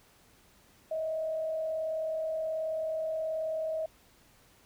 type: tone with frequency modulation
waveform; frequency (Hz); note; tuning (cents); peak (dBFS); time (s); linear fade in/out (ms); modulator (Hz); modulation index
sine; 636; D#5; +38; -30; 0.91-3.86; 5; 38.7; 0.34
effects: pink hiss -62 dBFS RMS until 4.65 s